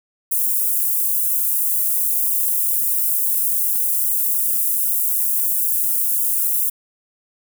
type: high-pass noise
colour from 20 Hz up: white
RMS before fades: -19 dBFS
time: 0.31-6.7 s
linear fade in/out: 10 ms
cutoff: 10000 Hz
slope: 24 dB/octave
effects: none